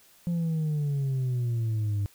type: exponential sweep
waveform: sine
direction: down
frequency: 174.61 to 99.5 Hz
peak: -22 dBFS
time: 0.27-2.06 s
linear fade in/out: 0 ms
effects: tanh soft clip ceiling -24 dBFS + white hiss -58 dBFS RMS until 2.14 s